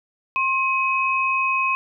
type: tone pair together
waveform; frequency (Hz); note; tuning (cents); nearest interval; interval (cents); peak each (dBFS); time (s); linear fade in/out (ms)
sine; 1065.2 / 2536; C6 / D#7; +31 / +32; octave + minor third; 1501; -21; 0.36-1.75; 0
effects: none